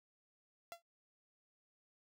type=tone with exponential decay; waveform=sawtooth; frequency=681 Hz; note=F5; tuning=44 cents flat; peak=-39 dBFS; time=0.72-0.82 s; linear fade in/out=0 ms; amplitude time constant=20 ms; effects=noise-tail reverb RT60 0.1 s tail -17 dB re dry